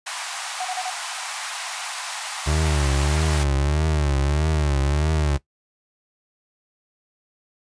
pink high-pass noise, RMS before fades -30 dBFS, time 0.06-3.44 s, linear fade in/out 10 ms, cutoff 720 Hz, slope 48 dB/octave
triangle tone bursts, 740 Hz, F#5, in tune, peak -23 dBFS, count 4, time 0.6-0.902 s, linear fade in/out 5 ms, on 50 ms, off 34 ms
30% pulse tone with vibrato, 73.5 Hz, D2, 2 cents sharp, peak -16 dBFS, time 2.46-5.38 s, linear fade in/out 20 ms, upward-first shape triangle, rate 1.6 Hz, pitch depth 140 cents each way
effects noise-tail reverb RT60 0.1 s tail -18 dB re dry + resampled to 22050 Hz

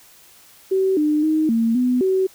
sine tone with pitch steps, 381.6 / 301.7 / 312.2 / 228.1 / 250.1 / 378.5 Hz, G4 / D4 / D#4 / A#3 / B3 / F#4, -47 / +47 / +6 / -37 / +22 / +39 cents, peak -15 dBFS, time 0.71-2.27 s, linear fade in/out 10 ms, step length 260 ms, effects white hiss -49 dBFS RMS until 2.34 s

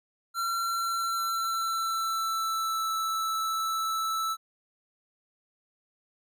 square tone with pitch glide, 1363 to 1316.6 Hz, F6 to E6, -43 to -3 cents, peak -28 dBFS, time 0.34-4.37 s, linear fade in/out 50 ms, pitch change -60 cents, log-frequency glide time 0.59-2.93 s, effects none

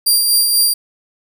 15% pulse tone with tremolo, 4755 Hz, D8, 21 cents sharp, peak -3 dBFS, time 0.06-0.74 s, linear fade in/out 10 ms, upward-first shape sine, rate 4.1 Hz, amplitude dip 35%, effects none

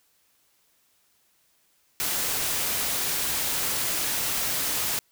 white noise, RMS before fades -27 dBFS, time 2-4.99 s, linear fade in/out 0 ms, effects white hiss -66 dBFS RMS until 5.11 s

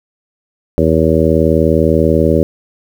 harmonic tone, 80.1 Hz, E2, 49 cents flat, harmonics 1 / 2 / 3 / 4 / 5 / 6 / 7, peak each -16 / -16 / -16 / -16 / -16 / -16 / -16 dBFS, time 0.78-2.43 s, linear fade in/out 0 ms, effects 7-bit

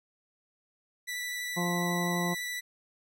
sawtooth tone with vibrato, 1970 Hz, B6, 5 cents flat, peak -30 dBFS, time 1.07-2.61 s, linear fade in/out 20 ms, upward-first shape sine, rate 12 Hz, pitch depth 9 cents each way
harmonic tone, 175.1 Hz, F3, 5 cents sharp, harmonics 1 / 2 / 3 / 4 / 5 / 6, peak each -30 / -36 / -40 / -38 / -39 / -38 dBFS, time 1.56-2.35 s, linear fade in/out 20 ms
effects none

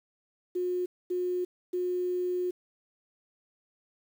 sine tone bursts at uneven times, 360 Hz, F#4, 47 cents flat, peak -27 dBFS, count 3, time 0.55-0.86 / 1.1-1.45 / 1.73-2.51 s, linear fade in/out 10 ms, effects 9-bit

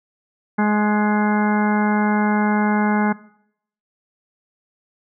harmonic tone with a mistuned harmonic, 210 Hz, G#3, 19 cents sharp, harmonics 1 / 2 / 3 / 4 / 5 / 6 / 7 / 8 / 10, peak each -16 / -27 / -31 / -23 / -29 / -33 / -28 / -30 / -32 dBFS, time 0.58-3.13 s, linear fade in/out 10 ms, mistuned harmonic 6, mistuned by -16 cents, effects noise-tail reverb RT60 0.7 s tail -20 dB re dry

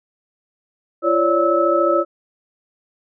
sine tone cluster, 341.9 / 552 / 586 / 1302 Hz, F4 / C#5 / D5 / E6, -37 / -7 / -4 / -22 cents, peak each -19 dBFS, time 1.02-2.05 s, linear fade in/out 50 ms, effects none

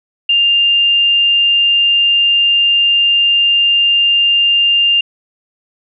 sine tone, 2800 Hz, F7, 4 cents sharp, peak -8 dBFS, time 0.29-5.01 s, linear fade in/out 5 ms, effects none

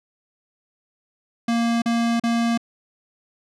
square tone bursts, 232.9 Hz, A#3, 1 cent flat, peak -19 dBFS, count 3, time 1.48-2.576 s, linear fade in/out 5 ms, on 340 ms, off 38 ms, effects low-pass 7000 Hz 12 dB/octave

